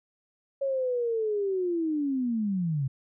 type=linear sweep; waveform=sine; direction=down; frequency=554.4 to 128.2 Hz; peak=-25 dBFS; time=0.61-2.88 s; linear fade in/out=10 ms; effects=none